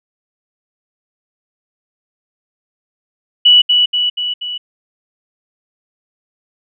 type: tone with echo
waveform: sine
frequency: 2949 Hz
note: F#7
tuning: 6 cents flat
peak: -4 dBFS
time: 3.45-3.62 s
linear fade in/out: 10 ms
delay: 240 ms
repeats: 4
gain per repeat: -4 dB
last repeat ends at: 4.58 s
effects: none